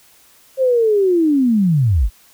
sine linear sweep, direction down, 538 to 38.87 Hz, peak -11 dBFS, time 0.57-2.1 s, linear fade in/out 50 ms, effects white hiss -50 dBFS RMS until 2.33 s

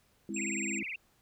sine chord, Ab augmented, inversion none, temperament equal, 207.7 / 261.6 / 329.6 Hz, Ab3 / C4 / E4, 0 / 0 / 0 cents, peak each -38 / -42 / -39 dBFS, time 0.29-0.83 s, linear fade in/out 2 ms
sine tone, 7459 Hz, A#8, in tune, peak -37 dBFS, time 0.34-0.79 s, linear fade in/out 5 ms
sine tone with vibrato, 2365 Hz, D7, 12 cents sharp, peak -36 dBFS, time 0.36-0.96 s, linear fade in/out 5 ms, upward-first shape triangle, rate 19 Hz, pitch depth 290 cents each way
effects pink hiss -69 dBFS RMS until 1.21 s

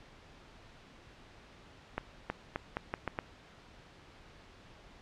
accelerating click train, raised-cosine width 0.5 ms, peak -18 dBFS, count 7, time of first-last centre 1.98-3.189 s, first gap 320 ms, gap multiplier 0.81, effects pink hiss -56 dBFS RMS until 5.01 s + low-pass 4000 Hz 12 dB/octave

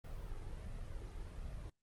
brown noise with flanger, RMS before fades -45 dBFS, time 0.04-1.7 s, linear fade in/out 5 ms, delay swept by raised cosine 1.5 to 2.47 ms, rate 1.4 Hz, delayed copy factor +0.5, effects noise-tail reverb RT60 0.1 s tail -24 dB re dry + Opus 24 kbps

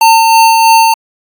square tone with tremolo, 900 Hz, A5, 39 cents sharp, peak -3 dBFS, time 0.01-0.94 s, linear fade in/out 5 ms, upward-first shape sine, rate 3.1 Hz, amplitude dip 30%, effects AAC 64 kbps

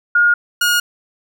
sine / sawtooth tone pair in turn, 1427 / 1433.8 Hz, F6 / F6, +37 / +45 cents, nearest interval unison, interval 8 cents, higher second, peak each -9 dBFS, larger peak neither, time 0.15-0.34 / 0.61-0.8 s, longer neither, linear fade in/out 5 ms, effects none

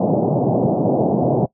pink band-pass noise, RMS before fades -17 dBFS, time 0-1.46 s, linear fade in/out 5 ms, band 120 to 780 Hz, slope 48 dB/octave, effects noise-tail reverb RT60 0.1 s tail -20 dB re dry

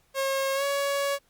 sawtooth tone with pitch glide, 541 to 561 Hz, C#5 to C#5, -42 to +21 cents, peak -21 dBFS, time 0.14-1.19 s, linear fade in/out 50 ms, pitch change +63 cents, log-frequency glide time 0.54-0.64 s, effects pink hiss -66 dBFS RMS until 1.29 s + Opus 48 kbps

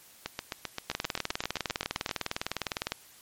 two click trains, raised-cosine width 0.2 ms, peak -15 / -12 dBFS, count 15 / 41, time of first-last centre 0.26-2.092 / 0.9-2.92 s, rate 7.64 / 19.8 Hz, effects white hiss -55 dBFS RMS until 3.21 s + MP3 64 kbps

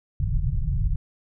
pink low-pass noise, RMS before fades -23 dBFS, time 0.2-0.96 s, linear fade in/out 5 ms, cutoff 160 Hz, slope 96 dB/octave, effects none

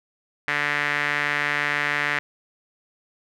sawtooth tone with band-pass filter, 146.3 Hz, D3, 6 cents flat, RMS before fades -24 dBFS, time 0.48-2.19 s, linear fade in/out 0 ms, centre 1900 Hz, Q 3.6, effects none

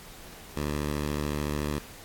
10% pulse tone, 73.8 Hz, D2, 9 cents sharp, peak -20 dBFS, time 0.56-1.79 s, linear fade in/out 10 ms, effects pink hiss -47 dBFS RMS until 2.04 s + AAC 64 kbps

